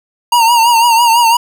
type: tone with vibrato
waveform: square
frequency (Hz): 932.3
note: A#5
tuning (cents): 0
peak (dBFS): -7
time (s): 0.32-1.37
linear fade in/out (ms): 5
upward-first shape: triangle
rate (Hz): 6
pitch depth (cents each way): 76
effects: none